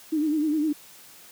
sine tone with vibrato, 305.3 Hz, D#4, 33 cents flat, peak -21 dBFS, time 0.12-0.73 s, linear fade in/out 10 ms, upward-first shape sine, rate 9.8 Hz, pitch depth 77 cents each way, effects white hiss -49 dBFS RMS until 1.31 s + high-pass 100 Hz 12 dB/octave

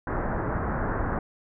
pink low-pass noise, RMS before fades -28 dBFS, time 0.07-1.19 s, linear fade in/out 2 ms, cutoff 1700 Hz, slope 48 dB/octave, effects none

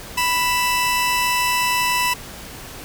sawtooth tone pair together, 987.8 / 2651 Hz, B5 / E7, 0 / +9 cents, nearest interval octave + perfect fourth, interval 1709 cents, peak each -15 / -19 dBFS, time 0.17-2.14 s, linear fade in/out 10 ms, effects pink hiss -36 dBFS RMS until 2.84 s

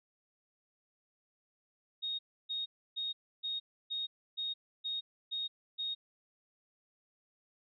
sine tone bursts, 3729 Hz, A#7, in tune, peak -34 dBFS, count 9, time 2.02-5.95 s, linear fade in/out 20 ms, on 170 ms, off 300 ms, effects none

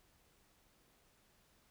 silence, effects pink hiss -71 dBFS RMS until 1.7 s

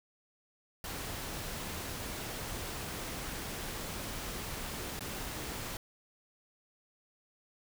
pink noise with dropouts, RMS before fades -40 dBFS, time 0.84-5.77 s, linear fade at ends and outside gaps 2 ms, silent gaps 4.993-5.007 s, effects none

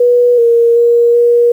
sine tone with pitch steps, 486.7 / 467.6 / 472.5 / 476.3 Hz, B4 / A#4 / A#4 / A#4, -25 / +5 / +23 / +37 cents, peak -5 dBFS, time 0-1.52 s, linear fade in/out 5 ms, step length 380 ms, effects 7-bit

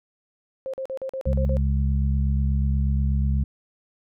sine tone bursts, 530 Hz, C5, 22 cents sharp, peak -27 dBFS, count 8, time 0.66-1.569 s, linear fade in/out 0 ms, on 76 ms, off 43 ms
harmonic tone, 68.3 Hz, C#2, 25 cents flat, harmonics 1 / 2 / 3, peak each -20 / -26 / -30 dBFS, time 1.26-3.44 s, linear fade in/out 5 ms
effects none

